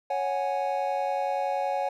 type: chord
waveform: triangle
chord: C# suspended fourth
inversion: none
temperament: equal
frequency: 554.4 / 740 / 830.6 Hz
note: C#5 / F#5 / G#5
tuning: 0 / 0 / 0 cents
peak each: -28 dBFS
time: 0.1-1.89 s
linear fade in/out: 5 ms
effects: none